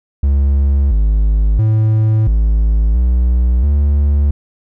triangle tone with pitch steps, 69.5 / 52.2 / 109.2 / 54 / 61 / 72 Hz, C#2 / G#1 / A2 / A1 / B1 / D2, +5 / +10 / -13 / -32 / -21 / -34 cents, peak -7 dBFS, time 0.23-4.31 s, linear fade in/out 5 ms, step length 680 ms, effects none

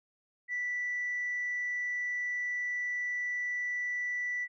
sine tone, 1968 Hz, B6, 7 cents flat, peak -30 dBFS, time 0.48-4.48 s, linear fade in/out 50 ms, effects tanh soft clip ceiling -27 dBFS

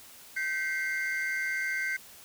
triangle tone cluster, 1552 / 1952 / 2112 Hz, G6 / B6 / C7, -18 / -21 / +16 cents, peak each -30 / -36 / -31 dBFS, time 0.36-1.97 s, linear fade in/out 10 ms, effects white hiss -51 dBFS RMS until 2.24 s

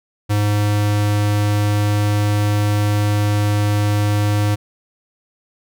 square tone, 103.83 Hz, G#2, in tune, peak -15 dBFS, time 0.29-4.56 s, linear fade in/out 20 ms, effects none

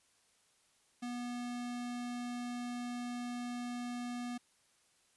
square tone, 243.2 Hz, B3, 26 cents flat, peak -39 dBFS, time 1.02-4.38 s, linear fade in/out 10 ms, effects white hiss -71 dBFS RMS until 5.16 s + resampled to 24000 Hz

